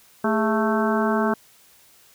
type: harmonic tone with a mistuned harmonic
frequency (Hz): 220.5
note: A3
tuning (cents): +4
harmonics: 1 / 2 / 3 / 4 / 5 / 6 / 7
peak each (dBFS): -22 / -25 / -27 / -28 / -29 / -30 / -30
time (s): 0.24-1.34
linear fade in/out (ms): 5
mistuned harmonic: 2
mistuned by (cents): -110
effects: white hiss -54 dBFS RMS until 2.14 s